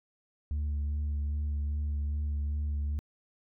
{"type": "tone with vibrato", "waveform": "sine", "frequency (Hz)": 73.42, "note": "D2", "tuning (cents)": 0, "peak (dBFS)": -26, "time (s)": [0.51, 2.99], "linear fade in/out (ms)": 0, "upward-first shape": "sine", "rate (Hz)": 2.5, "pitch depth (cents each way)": 22, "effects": ["tanh soft clip ceiling -28 dBFS"]}